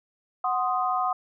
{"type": "chord", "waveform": "sine", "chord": "C diminished", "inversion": "second", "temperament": "equal", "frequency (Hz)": [740, 1046.5, 1244.5], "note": ["Gb5", "C6", "Eb6"], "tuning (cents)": [0, 0, 0], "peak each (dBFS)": [-26, -29, -27], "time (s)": [0.44, 1.13], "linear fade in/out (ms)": 5, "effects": []}